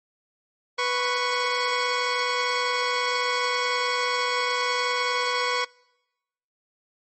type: tone pair together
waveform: 15% pulse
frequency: 493.6 / 1108 Hz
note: B4 / C#6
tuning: -1 / -1 cents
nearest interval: octave + major second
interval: 1400 cents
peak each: -19 / -19 dBFS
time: 0.78-5.65 s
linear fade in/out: 10 ms
effects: noise-tail reverb RT60 1.0 s tail -26 dB re dry + MP3 32 kbps